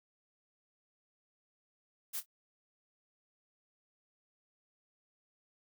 blue noise with echo, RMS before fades -38 dBFS, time 2.13-2.21 s, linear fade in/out 20 ms, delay 26 ms, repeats 2, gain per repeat -15 dB, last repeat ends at 2.262 s, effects none

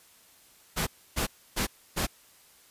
pink noise bursts, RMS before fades -28 dBFS, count 4, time 0.76-2.07 s, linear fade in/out 20 ms, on 110 ms, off 290 ms, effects white hiss -58 dBFS RMS until 2.7 s + resampled to 32000 Hz

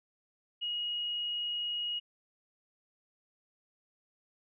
sine tone, 2889 Hz, F#7, 42 cents flat, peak -32 dBFS, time 0.61-2 s, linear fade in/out 20 ms, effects none

